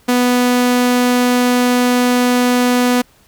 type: tone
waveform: sawtooth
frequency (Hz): 246.9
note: B3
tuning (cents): 0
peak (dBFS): -7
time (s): 0.08-3.02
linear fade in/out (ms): 10
effects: pink hiss -51 dBFS RMS until 3.27 s